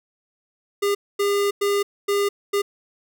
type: tone bursts at uneven times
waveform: square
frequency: 404 Hz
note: G#4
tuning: 48 cents flat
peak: -19 dBFS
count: 5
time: 0.82-0.95 / 1.19-1.51 / 1.61-1.83 / 2.08-2.29 / 2.53-2.62 s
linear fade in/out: 10 ms
effects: none